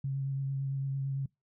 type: tone with vibrato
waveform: sine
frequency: 136.4 Hz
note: C#3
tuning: 28 cents flat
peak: -30 dBFS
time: 0.04-1.26 s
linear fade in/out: 5 ms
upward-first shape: triangle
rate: 8.9 Hz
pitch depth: 20 cents each way
effects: noise-tail reverb RT60 0.2 s tail -24 dB re dry